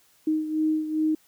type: beating tone pair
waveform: sine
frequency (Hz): 311.1 / 313.6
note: D#4 / D#4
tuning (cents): 0 / +14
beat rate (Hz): 2.5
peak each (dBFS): -23 / -29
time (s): 0.27-1.15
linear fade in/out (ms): 5
effects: white hiss -61 dBFS RMS until 1.27 s